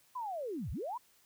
sine linear two-way sweep, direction down then up, 1039 to 48.65 to 1039 Hz, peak -36 dBFS, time 0.15-0.98 s, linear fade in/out 10 ms, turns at 0.71 s, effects white hiss -67 dBFS RMS until 1.25 s

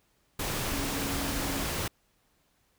sine tone in noise, 277.2 Hz, C#4, in tune, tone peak -36 dBFS, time 0.73-1.63 s, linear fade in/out 5 ms, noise pink, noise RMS -32 dBFS, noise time 0.39-1.88 s, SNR -7 dB, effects pink hiss -70 dBFS RMS until 2.78 s

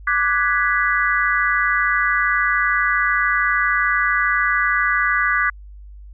sine chord, G# half-diminished seventh, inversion second, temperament equal with one note detuned, 1174.7 / 1480 / 1667 / 1975.5 Hz, D6 / F#6 / G#6 / B6, 0 / 0 / +6 / 0 cents, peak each -21 dBFS, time 0.07-5.5 s, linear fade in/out 5 ms, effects added 50 Hz sine -36 dBFS peak until 6.13 s

